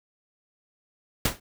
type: noise with exponential decay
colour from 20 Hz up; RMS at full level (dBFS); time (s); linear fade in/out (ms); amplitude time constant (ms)
pink; -18; 1.25-1.4; 5; 31
effects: none